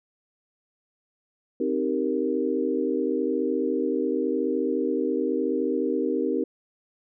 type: chord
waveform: sine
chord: C minor seventh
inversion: none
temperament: equal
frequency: 261.6 / 311.1 / 392 / 466.2 Hz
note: C4 / Eb4 / G4 / Bb4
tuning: 0 / 0 / 0 / 0 cents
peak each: -28 dBFS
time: 1.6-6.44 s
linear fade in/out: 5 ms
effects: none